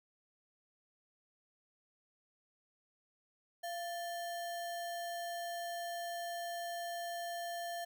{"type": "tone with sample-and-hold", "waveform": "sine", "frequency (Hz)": 688, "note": "F5", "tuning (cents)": -26, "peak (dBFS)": -38, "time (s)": [3.63, 7.85], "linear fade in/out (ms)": 10, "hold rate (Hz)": 2450, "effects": []}